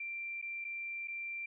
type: tone with dropouts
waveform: sine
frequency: 2360 Hz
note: D7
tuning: 8 cents sharp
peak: -38 dBFS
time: 0-1.46 s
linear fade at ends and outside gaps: 5 ms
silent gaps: 0.416-0.424 / 0.644-0.648 / 1.075-1.081 s
effects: none